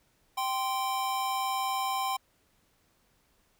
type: tone pair together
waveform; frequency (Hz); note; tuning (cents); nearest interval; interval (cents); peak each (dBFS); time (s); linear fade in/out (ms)
square; 780 / 1041.2; G5 / C6; -9 / -9; perfect fourth; 500; -32 / -32; 0.37-2.17; 10
effects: pink hiss -69 dBFS RMS until 3.59 s